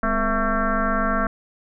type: tone with frequency modulation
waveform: sine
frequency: 663 Hz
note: E5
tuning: 10 cents sharp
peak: -18 dBFS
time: 0.03-1.27 s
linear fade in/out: 2 ms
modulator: 229 Hz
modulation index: 4
effects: none